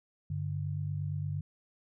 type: tone pair together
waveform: sine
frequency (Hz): 98.15 / 146.83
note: G2 / D3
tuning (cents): +3 / 0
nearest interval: perfect fifth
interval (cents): 697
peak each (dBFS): -35 / -34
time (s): 0.3-1.41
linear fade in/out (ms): 5
effects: none